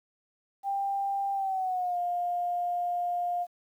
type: tone with pitch glide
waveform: sine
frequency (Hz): 792 to 705.6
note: G5 to F5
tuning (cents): +18 to +18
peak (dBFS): -27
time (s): 0.63-3.47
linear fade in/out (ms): 50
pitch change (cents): -200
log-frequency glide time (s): 1.33-1.97
effects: 10-bit